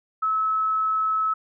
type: tone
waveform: sine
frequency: 1296 Hz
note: E6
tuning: 30 cents flat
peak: -20 dBFS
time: 0.22-1.34 s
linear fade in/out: 10 ms
effects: none